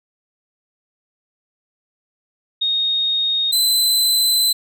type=tone pair in turn; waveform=sine / sawtooth; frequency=3718 / 4037 Hz; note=A#7 / B7; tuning=-5 / +37 cents; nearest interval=minor second; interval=142 cents; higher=second; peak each=-16 / -11 dBFS; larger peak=second; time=2.61-3.52 / 3.52-4.53 s; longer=second; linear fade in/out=10 ms; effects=none